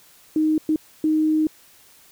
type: tone bursts at uneven times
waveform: sine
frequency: 311.1 Hz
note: D#4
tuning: in tune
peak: -16 dBFS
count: 3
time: 0.36-0.58 / 0.69-0.76 / 1.04-1.47 s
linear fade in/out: 2 ms
effects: white hiss -52 dBFS RMS until 2.11 s